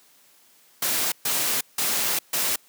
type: noise bursts at uneven times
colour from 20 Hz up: white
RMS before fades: -24 dBFS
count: 4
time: 0.82-1.12 / 1.25-1.61 / 1.78-2.19 / 2.33-2.56 s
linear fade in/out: 5 ms
effects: white hiss -57 dBFS RMS until 2.68 s + high-pass 150 Hz 12 dB/octave